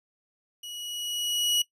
sawtooth tone with level ramp, 2916 Hz, F#7, 26 cents flat, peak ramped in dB -35 to -18 dBFS, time 0.63-1.62 s, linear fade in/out 5 ms, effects noise-tail reverb RT60 0.1 s tail -19 dB re dry + resampled to 32000 Hz

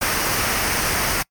pink noise with comb filter, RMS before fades -21 dBFS, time 0.01-1.23 s, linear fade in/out 10 ms, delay 0.27 ms, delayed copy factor -0.5, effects noise-tail reverb RT60 0.1 s tail -25 dB re dry + MP3 96 kbps

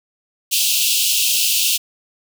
pink high-pass noise, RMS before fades -17 dBFS, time 0.51-1.78 s, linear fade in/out 20 ms, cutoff 2600 Hz, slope 96 dB/octave, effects none

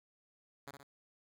5% pulse tone with echo, 140.1 Hz, C#3, 19 cents sharp, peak -34 dBFS, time 0.67-0.71 s, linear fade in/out 5 ms, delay 61 ms, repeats 2, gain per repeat -5 dB, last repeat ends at 0.832 s, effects none

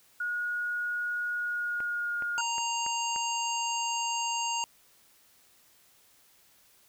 sine tone with pitch glide, 1446 to 1424.4 Hz, F#6 to F6, -40 to +34 cents, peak -29 dBFS, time 0.2-2.41 s, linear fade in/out 5 ms, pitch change -26 cents, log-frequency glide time 1.36-2.17 s
clicks, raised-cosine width 0.5 ms, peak -27 dBFS, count 5, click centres 1.804 / 2.223 / 2.582 / 2.864 / 3.161 s
harmonic tone, 932.3 Hz, A#5, in tune, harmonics 1 / 3 / 5 / 7 / 8, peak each -31 / -34 / -41 / -38 / -38 dBFS, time 2.38-4.64 s, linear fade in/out 0 ms
effects white hiss -62 dBFS RMS until 6.88 s

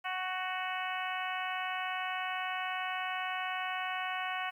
harmonic tone with a mistuned harmonic, 370 Hz, F#4, in tune, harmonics 2 / 3 / 4 / 5 / 6 / 7 / 8, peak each -38 / -40 / -41 / -42 / -43 / -43 / -44 dBFS, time 0.04-4.51 s, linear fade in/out 20 ms, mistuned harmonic 4, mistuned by +16 cents, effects 11-bit

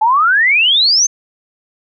sine exponential sweep, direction up, 841 to 6410 Hz, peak -8 dBFS, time 0.01-1.07 s, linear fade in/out 10 ms, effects none

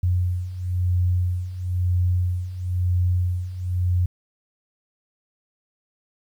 sine beating tone pair, 89.1 / 90.1 Hz, F2 / F#2, +35 / -45 cents, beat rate 1 Hz, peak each -25 / -21 dBFS, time 0.03-4.06 s, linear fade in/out 5 ms, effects 9-bit

